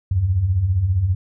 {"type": "beating tone pair", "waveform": "sine", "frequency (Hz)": [80, 95], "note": ["D#2", "F#2"], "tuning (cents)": [49, 46], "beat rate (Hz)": 15, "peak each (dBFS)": [-24, -16], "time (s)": [0.11, 1.15], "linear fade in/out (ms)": 5, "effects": []}